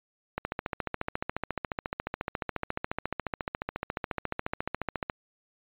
click train, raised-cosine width 0.5 ms, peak -15 dBFS, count 68, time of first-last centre 0.38-5.098 s, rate 14.2 Hz, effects resampled to 8000 Hz

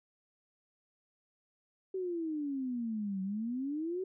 sine exponential two-way sweep, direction down then up, 384.1 to 187.3 to 384.1 Hz, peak -33 dBFS, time 1.94-4.04 s, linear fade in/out 5 ms, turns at 3.22 s, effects none

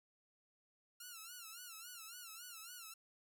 5% pulse tone with vibrato, 1382 Hz, F6, 19 cents flat, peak -39 dBFS, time 1-2.94 s, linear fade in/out 5 ms, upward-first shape sine, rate 3.6 Hz, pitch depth 120 cents each way, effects none

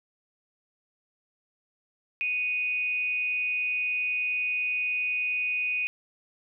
sine tone with amplitude modulation, 2489 Hz, D#7, in tune, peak -23 dBFS, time 2.21-5.87 s, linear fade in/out 0 ms, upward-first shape sine, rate 270 Hz, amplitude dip 50%, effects none

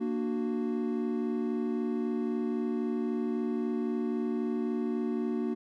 triangle chord, Bb augmented, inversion none, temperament equal with one note detuned, 233.1 / 296.9 / 370 Hz, Bb3 / D4 / F#4, 0 / +19 / 0 cents, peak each -29 / -33 / -32 dBFS, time 0-5.55 s, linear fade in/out 20 ms, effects none

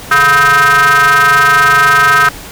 square ring-modulated tone, 143.2 Hz, D3, 43 cents flat, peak -3 dBFS, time 0.11-2.29 s, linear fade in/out 5 ms, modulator 1420 Hz, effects pink hiss -29 dBFS RMS until 2.51 s

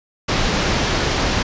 pink low-pass noise, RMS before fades -19 dBFS, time 0.28-1.43 s, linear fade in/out 10 ms, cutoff 6100 Hz, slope 24 dB/octave, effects resampled to 16000 Hz

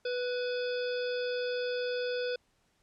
harmonic tone with a mistuned harmonic, 493.9 Hz, B4, in tune, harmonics 1 / 3 / 5 / 7 / 9 / 10, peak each -31 / -40 / -45 / -45 / -48 / -46 dBFS, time 0.05-2.36 s, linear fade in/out 5 ms, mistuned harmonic 5, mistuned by +46 cents, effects pink hiss -72 dBFS RMS until 2.82 s + low-pass 9000 Hz 12 dB/octave

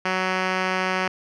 5% pulse tone with low-pass filter, 186.3 Hz, F#3, 12 cents sharp, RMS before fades -24 dBFS, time 0.05-1.08 s, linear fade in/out 5 ms, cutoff 3600 Hz, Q 1.2, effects none

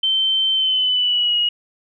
sine tone with pitch glide, 3100 to 2892 Hz, G7 to F#7, -20 to -40 cents, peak -15 dBFS, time 0.03-1.49 s, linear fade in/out 5 ms, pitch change -120 cents, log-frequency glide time 0.53-1.37 s, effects none

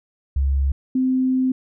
sine tone pair in turn, 68.5 / 258.6 Hz, C#2 / C4, -20 / -20 cents, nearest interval octave + major seventh, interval 2300 cents, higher second, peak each -16 dBFS, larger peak neither, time 0.36-0.72 / 0.95-1.52 s, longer second, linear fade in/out 5 ms, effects none

